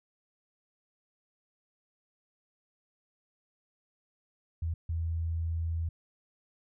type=tone bursts at uneven times; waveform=sine; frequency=82.5 Hz; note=E2; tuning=2 cents sharp; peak=-29 dBFS; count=2; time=4.62-4.74 / 4.89-5.89 s; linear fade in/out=5 ms; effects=none